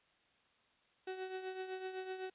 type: tone with tremolo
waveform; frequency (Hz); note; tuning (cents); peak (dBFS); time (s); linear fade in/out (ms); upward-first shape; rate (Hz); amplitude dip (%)
35% pulse; 375.3; F#4; +25; -37; 1.07-2.3; 5; triangle; 7.9; 65
effects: white hiss -72 dBFS RMS until 2.34 s + resampled to 8000 Hz